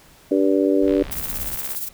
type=harmonic tone; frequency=97 Hz; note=G2; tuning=18 cents flat; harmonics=3 / 4 / 5 / 6; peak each=-18 / -20 / -22 / -24 dBFS; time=0.31-1.03 s; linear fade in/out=5 ms
type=noise; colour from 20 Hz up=brown; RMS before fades=-35 dBFS; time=0.82-1.56 s; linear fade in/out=5 ms
type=click train; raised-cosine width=0.3 ms; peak=-20 dBFS; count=61; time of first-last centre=0.88-1.748 s; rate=69.1 Hz
type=noise with tremolo; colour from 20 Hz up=violet; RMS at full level=-25 dBFS; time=1.11-1.89 s; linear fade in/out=10 ms; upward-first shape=triangle; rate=17 Hz; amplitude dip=65%
effects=pink hiss -50 dBFS RMS until 1.93 s